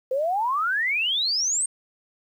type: exponential sweep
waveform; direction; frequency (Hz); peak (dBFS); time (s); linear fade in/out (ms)
sine; up; 502 to 8720; -21; 0.11-1.66; 5
effects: 9-bit